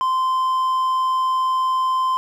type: tone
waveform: triangle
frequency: 1037 Hz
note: C6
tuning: 16 cents flat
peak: -15 dBFS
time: 0.01-2.17 s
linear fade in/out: 0 ms
effects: none